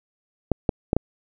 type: clicks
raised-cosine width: 2 ms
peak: -5 dBFS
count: 4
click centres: 0.517 / 0.692 / 0.931 / 0.966 s
effects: none